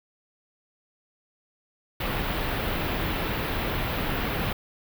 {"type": "band-stop noise", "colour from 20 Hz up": "pink", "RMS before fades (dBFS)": -28, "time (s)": [2, 4.53], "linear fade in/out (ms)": 5, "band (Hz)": [3600, 15000], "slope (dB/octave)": 24, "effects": []}